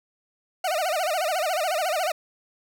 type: tone with vibrato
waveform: 40% pulse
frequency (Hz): 675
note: E5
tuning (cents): +41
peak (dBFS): -22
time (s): 0.64-2.12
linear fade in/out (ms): 5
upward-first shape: sine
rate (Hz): 14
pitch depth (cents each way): 210
effects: none